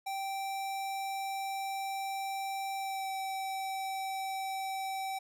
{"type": "tone with pitch glide", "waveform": "square", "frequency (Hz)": [780, 771], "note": ["G5", "G5"], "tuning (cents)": [-9, -29], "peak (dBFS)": -35, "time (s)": [0.06, 5.19], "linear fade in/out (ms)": 10, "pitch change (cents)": -20, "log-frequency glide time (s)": [2.76, 3.09], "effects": []}